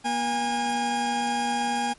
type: tone pair together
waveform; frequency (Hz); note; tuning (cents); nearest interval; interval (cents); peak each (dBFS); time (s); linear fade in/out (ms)
40% pulse; 239.3 / 817; A#3 / G#5; +46 / -29; octave + major sixth; 2125; -29 / -24; 0.04-1.94; 20
effects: pink hiss -55 dBFS RMS until 1.98 s + MP3 48 kbps